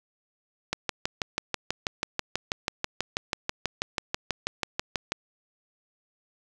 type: click train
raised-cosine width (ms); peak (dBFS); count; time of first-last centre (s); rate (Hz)
0.2; -9; 28; 0.73-5.12; 6.15
effects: none